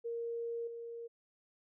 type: tone with level steps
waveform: sine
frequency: 466.2 Hz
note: A#4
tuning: in tune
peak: -36 / -42 dBFS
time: 0.04-1.08 s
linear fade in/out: 20 ms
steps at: 0.67 s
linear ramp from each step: 5 ms
effects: none